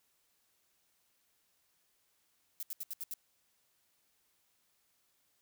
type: noise bursts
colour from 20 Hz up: violet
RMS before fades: -40 dBFS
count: 6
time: 2.6-3.138 s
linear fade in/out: 0 ms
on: 28 ms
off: 74 ms
effects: white hiss -75 dBFS RMS until 5.41 s